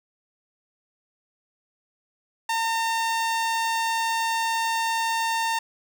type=tone with notch filter; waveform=sawtooth; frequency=909 Hz; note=A#5; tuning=44 cents flat; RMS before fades=-25 dBFS; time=2.49-5.59 s; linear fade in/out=5 ms; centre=12000 Hz; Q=1.6; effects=9-bit